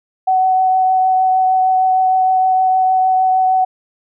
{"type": "tone with vibrato", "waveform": "sine", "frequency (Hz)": 750, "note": "F#5", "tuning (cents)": 23, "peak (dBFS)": -10, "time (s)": [0.27, 3.65], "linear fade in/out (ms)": 10, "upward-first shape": "triangle", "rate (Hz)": 6.5, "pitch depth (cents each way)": 12, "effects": []}